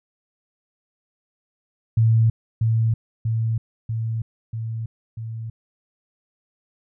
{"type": "tone with echo", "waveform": "sine", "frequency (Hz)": 112.8, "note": "A2", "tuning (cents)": 44, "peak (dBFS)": -13, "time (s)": [1.97, 2.3], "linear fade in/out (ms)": 5, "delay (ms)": 640, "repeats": 5, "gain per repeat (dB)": -3, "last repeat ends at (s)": 5.5, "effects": []}